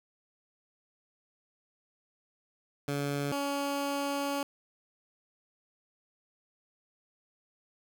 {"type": "tone pair in turn", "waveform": "15% pulse", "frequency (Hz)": [142.5, 281.8], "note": ["C#3", "C#4"], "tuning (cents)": [48, 29], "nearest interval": "octave", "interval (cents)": 1181, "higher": "second", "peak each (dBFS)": -24, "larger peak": "neither", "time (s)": [[2.88, 3.32], [3.32, 4.43]], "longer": "second", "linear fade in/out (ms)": 2, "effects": []}